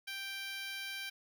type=tone with high-pass filter; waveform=10% pulse; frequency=785 Hz; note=G5; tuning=2 cents sharp; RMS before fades=-42 dBFS; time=0.07-1.1 s; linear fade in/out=10 ms; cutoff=1800 Hz; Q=1.5; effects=none